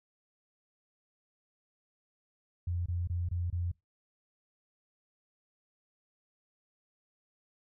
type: tone bursts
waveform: sine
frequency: 87.31 Hz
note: F2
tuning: in tune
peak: -30 dBFS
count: 5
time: 2.67-3.716 s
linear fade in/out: 5 ms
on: 190 ms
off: 24 ms
effects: noise-tail reverb RT60 0.2 s tail -24 dB re dry